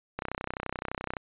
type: click train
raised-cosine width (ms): 0.5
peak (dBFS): -17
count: 32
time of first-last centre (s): 0.19-1.168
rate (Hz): 31.7
effects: resampled to 8000 Hz